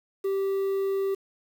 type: tone with quantisation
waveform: triangle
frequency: 390 Hz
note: G4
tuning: 9 cents flat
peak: -22 dBFS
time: 0.24-1.15 s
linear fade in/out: 10 ms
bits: 8
effects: none